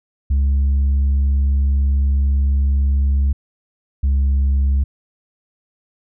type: tone pair in turn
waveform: sine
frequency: 69 / 68.37 Hz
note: C#2 / C#2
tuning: -7 / -23 cents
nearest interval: unison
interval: 16 cents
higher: first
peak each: -10 dBFS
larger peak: neither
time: 0.3-3.33 / 4.03-4.84 s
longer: first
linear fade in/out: 10 ms
effects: tanh soft clip ceiling -12 dBFS